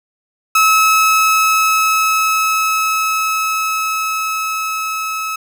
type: tone with level ramp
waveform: 30% pulse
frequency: 1293 Hz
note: E6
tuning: 34 cents flat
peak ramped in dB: -6 to -17 dBFS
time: 0.55-5.36 s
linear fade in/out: 5 ms
effects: none